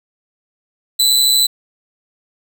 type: tone with amplitude modulation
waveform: sawtooth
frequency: 3998 Hz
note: B7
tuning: 20 cents sharp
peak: -5 dBFS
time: 0.99-1.47 s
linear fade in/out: 10 ms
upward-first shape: sine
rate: 133 Hz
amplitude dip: 55%
effects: none